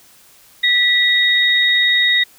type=tone pair together; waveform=sine; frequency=1957 / 3742 Hz; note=B6 / A#7; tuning=-16 / +6 cents; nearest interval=major seventh; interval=1122 cents; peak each=-14 dBFS; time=0.63-2.24 s; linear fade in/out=10 ms; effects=white hiss -48 dBFS RMS until 2.38 s